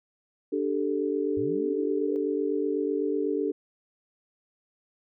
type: chord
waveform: sine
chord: D suspended fourth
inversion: none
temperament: equal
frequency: 293.7 / 392 / 440 Hz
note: D4 / G4 / A4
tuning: 0 / 0 / 0 cents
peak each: -29 dBFS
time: 0.52-3.52 s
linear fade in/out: 10 ms
type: linear sweep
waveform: sine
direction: up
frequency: 92.6 to 504 Hz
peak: -36 dBFS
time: 1.37-2.16 s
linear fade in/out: 0 ms
effects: none